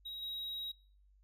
triangle tone with level steps, 3820 Hz, A#7, 42 cents sharp, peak -40 / -37 dBFS, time 0.05-0.72 s, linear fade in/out 10 ms, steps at 0.22 s, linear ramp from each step 5 ms, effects noise-tail reverb RT60 0.5 s tail -26 dB re dry + added 49 Hz sine -63 dBFS peak until 1.23 s

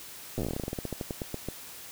slowing click train, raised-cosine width 2 ms, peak -19 dBFS, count 24, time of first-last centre 0.38-1.486 s, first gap 8 ms, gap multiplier 1.14, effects white hiss -45 dBFS RMS until 1.91 s

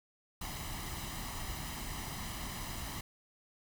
pink noise with comb filter, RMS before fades -41 dBFS, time 0.41-3.01 s, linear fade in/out 5 ms, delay 1 ms, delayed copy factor +0.6, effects none

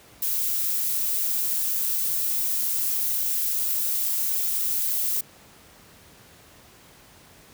violet noise, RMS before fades -25 dBFS, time 0.22-5.21 s, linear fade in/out 5 ms, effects pink hiss -51 dBFS RMS until 7.53 s + high-pass 60 Hz 12 dB/octave

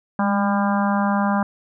harmonic tone with a mistuned harmonic, 200 Hz, G3, 35 cents sharp, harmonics 1 / 3 / 4 / 5 / 6 / 7 / 8, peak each -19 / -28 / -25 / -26 / -29 / -31 / -32 dBFS, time 0.19-1.43 s, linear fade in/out 2 ms, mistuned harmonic 1, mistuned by +32 cents, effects none

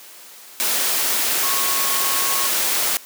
sine tone in noise, 1097 Hz, C#6, 18 cents flat, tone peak -27 dBFS, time 1.43-2.47 s, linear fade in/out 0 ms, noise white, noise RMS -20 dBFS, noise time 0.6-2.97 s, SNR -10 dB, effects white hiss -42 dBFS RMS until 3.05 s + high-pass 300 Hz 12 dB/octave

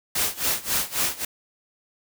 white noise with tremolo, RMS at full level -22 dBFS, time 0.15-1.25 s, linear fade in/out 5 ms, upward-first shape sine, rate 3.7 Hz, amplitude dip 90%, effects none

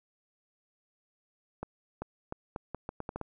accelerating click train, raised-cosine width 1 ms, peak -22 dBFS, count 10, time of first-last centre 1.63-3.213 s, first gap 390 ms, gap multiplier 0.78, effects none

